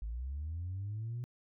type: linear sweep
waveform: sine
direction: up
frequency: 51.4 to 123.7 Hz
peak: -35 dBFS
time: 0.02-1.24 s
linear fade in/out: 0 ms
effects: tanh soft clip ceiling -33 dBFS